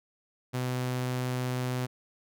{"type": "tone", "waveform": "sawtooth", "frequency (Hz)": 126.3, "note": "B2", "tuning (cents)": 39, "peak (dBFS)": -25, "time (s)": [0.53, 1.87], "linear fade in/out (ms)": 20, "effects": []}